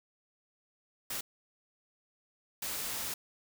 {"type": "noise bursts at uneven times", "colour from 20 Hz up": "white", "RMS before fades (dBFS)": -37, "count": 2, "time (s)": [[1.1, 1.21], [2.62, 3.14]], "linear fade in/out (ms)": 5, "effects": []}